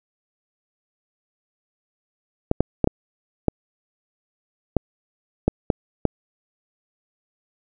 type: clicks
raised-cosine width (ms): 2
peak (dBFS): -3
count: 9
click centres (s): 2.514 / 2.606 / 2.843 / 2.874 / 3.483 / 4.767 / 5.48 / 5.702 / 6.053
effects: none